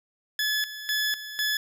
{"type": "tone with tremolo", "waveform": "20% pulse", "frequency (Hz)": 1715, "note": "A6", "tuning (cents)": -45, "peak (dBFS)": -19, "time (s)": [0.39, 1.57], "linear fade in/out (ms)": 2, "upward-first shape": "square", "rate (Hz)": 2, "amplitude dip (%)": 75, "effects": []}